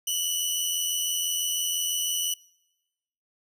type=tone pair together; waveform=15% pulse; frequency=2928 / 3014 Hz; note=F#7 / F#7; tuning=-19 / +31 cents; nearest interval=minor second; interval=50 cents; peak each=-21 dBFS; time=0.07-2.34 s; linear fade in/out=5 ms; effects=noise-tail reverb RT60 1.0 s tail -25 dB re dry